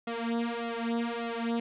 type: tone with flanger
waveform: sawtooth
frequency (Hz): 233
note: A#3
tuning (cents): -1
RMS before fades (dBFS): -32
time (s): 0.07-1.6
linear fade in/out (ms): 5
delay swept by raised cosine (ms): 1.5 to 4.1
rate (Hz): 1.7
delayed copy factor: +0.9
effects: resampled to 8000 Hz + 9-bit